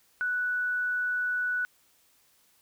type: tone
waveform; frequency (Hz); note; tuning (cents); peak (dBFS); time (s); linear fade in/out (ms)
sine; 1480; F#6; 0; -26; 0.21-1.65; 0
effects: white hiss -65 dBFS RMS until 2.61 s